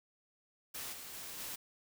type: noise with level steps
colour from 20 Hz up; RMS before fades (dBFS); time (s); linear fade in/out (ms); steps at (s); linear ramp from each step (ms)
white; -43 / -48 / -46 / -43; 0.74-1.56; 10; 0.92 / 1.12 / 1.38; 20
effects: none